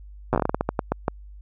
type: slowing click train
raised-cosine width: 1 ms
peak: -7 dBFS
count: 15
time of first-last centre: 0.33-1.081 s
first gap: 8 ms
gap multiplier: 1.26
effects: added 50 Hz sine -40 dBFS peak until 1.41 s